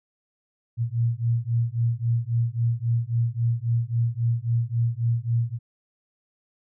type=beating tone pair; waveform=sine; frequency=115.3 / 119 Hz; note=A#2 / A#2; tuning=-19 / +36 cents; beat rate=3.7 Hz; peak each=-24 dBFS; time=0.77-5.59 s; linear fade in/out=50 ms; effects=none

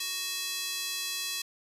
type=tone with high-pass filter; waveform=square; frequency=371.4 Hz; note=F#4; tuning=7 cents sharp; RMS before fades=-34 dBFS; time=0-1.42 s; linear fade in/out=5 ms; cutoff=3600 Hz; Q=1.2; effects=resampled to 32000 Hz

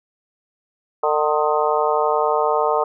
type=harmonic tone with a mistuned harmonic; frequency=151 Hz; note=D3; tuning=48 cents sharp; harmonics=3 / 4 / 5 / 6 / 7 / 8; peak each=-21 / -22 / -23 / -24 / -24 / -25 dBFS; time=1.03-2.84 s; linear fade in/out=5 ms; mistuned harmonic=8; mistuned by=+56 cents; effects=none

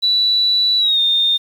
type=tone with pitch glide; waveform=sine; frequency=3951 to 3644 Hz; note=B7 to A#7; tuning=0 to -40 cents; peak=-12 dBFS; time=0.02-1.38 s; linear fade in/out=20 ms; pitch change=-140 cents; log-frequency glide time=0.78-1 s; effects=7-bit

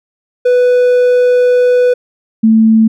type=tone pair in turn; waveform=triangle / sine; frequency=495.1 / 221.8 Hz; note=B4 / A3; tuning=+4 / +14 cents; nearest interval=octave + major second; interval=1390 cents; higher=first; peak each=-4 dBFS; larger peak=neither; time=0.45-1.94 / 2.43-2.88 s; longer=first; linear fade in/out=10 ms; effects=none

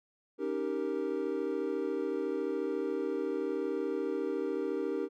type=chord; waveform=triangle; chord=Eb dominant seventh; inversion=third; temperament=equal; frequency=277.2 / 311.1 / 392 / 466.2 Hz; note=Db4 / Eb4 / G4 / Bb4; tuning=0 / 0 / 0 / 0 cents; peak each=-37 / -35 / -33 / -34 dBFS; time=0.38-5.09 s; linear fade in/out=50 ms; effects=none

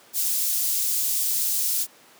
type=high-pass noise; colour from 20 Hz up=white; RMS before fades=-24 dBFS; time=0.13-1.87 s; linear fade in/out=50 ms; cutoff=5800 Hz; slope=12 dB/octave; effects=pink hiss -52 dBFS RMS until 2.19 s + high-pass 300 Hz 12 dB/octave

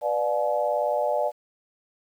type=chord; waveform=sine; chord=B diminished seventh; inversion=none; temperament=just; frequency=493.9 / 592.7 / 711.2 / 853.4 Hz; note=B4 / D5 / F5 / Ab5; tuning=0 / +16 / +31 / +47 cents; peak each=-30 / -24 / -29 / -29 dBFS; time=0.01-1.32 s; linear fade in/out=50 ms; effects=9-bit

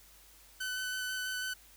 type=tone with vibrato; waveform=sawtooth; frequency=1509 Hz; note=F#6; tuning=34 cents sharp; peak=-31 dBFS; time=0.6-1.54 s; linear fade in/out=10 ms; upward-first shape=square; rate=6.1 Hz; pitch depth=10 cents each way; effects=added 50 Hz sine -63 dBFS peak until 1.76 s + white hiss -59 dBFS RMS until 1.76 s

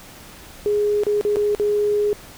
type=tone with dropouts; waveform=sine; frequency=415.3 Hz; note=G#4; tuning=in tune; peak=-16 dBFS; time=0.66-2.13 s; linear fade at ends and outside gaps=0 ms; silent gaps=1.035-1.067 / 1.211-1.25 / 1.359-1.368 / 1.549-1.598 s; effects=pink hiss -42 dBFS RMS until 2.37 s

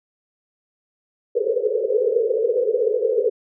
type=band-pass noise; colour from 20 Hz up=pink; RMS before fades=-20 dBFS; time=1.35-3.3 s; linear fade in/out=10 ms; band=420 to 510 Hz; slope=96 dB/octave; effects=none

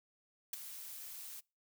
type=noise with ADSR envelope; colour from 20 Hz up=blue; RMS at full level=-36 dBFS; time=0.53-1.41 s; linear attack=3 ms; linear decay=15 ms; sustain=-12 dB; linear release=20 ms; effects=noise-tail reverb RT60 0.3 s tail -26 dB re dry

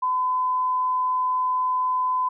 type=tone; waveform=sine; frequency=1013 Hz; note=B5; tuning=44 cents sharp; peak=-20 dBFS; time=0.02-2.29 s; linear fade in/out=10 ms; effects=none

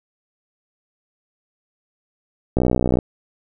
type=click train; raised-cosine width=2 ms; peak=-4 dBFS; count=27; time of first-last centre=2.57-2.988 s; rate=62.2 Hz; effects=none

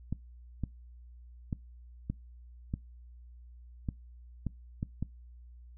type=clicks; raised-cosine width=5 ms; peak=-20 dBFS; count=9; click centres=0.126 / 0.637 / 1.528 / 2.1 / 2.739 / 3.888 / 4.467 / 4.829 / 5.026 s; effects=noise-tail reverb RT60 0.2 s tail -23 dB re dry + added 60 Hz sine -49 dBFS peak until 5.77 s

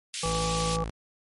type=high-pass noise; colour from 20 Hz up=pink; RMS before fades=-33 dBFS; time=0.14-0.76 s; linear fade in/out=0 ms; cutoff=2500 Hz; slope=24 dB/octave
type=harmonic tone; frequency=164.6 Hz; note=E3; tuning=2 cents flat; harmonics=1 / 3 / 5 / 7; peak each=-32 / -31 / -35 / -32 dBFS; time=0.23-0.84 s; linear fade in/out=5 ms
type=tone; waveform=sawtooth; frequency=55 Hz; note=A1; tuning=in tune; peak=-28 dBFS; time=0.25-0.9 s; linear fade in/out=5 ms
effects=low-pass 11000 Hz 12 dB/octave + MP3 48 kbps

